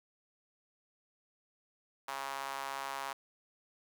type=tone with high-pass filter; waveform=sawtooth; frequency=137 Hz; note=C#3; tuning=20 cents flat; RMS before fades=-40 dBFS; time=2.08-3.13 s; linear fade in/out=5 ms; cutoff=940 Hz; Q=2.4; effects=none